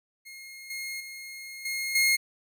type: tone with level steps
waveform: sawtooth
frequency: 2147 Hz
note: C7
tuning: 44 cents sharp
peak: -39 / -30 / -36 / -26 / -17 dBFS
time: 0.25-2.17 s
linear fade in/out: 20 ms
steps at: 0.7 / 1 / 1.65 / 1.95 s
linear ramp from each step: 5 ms
effects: none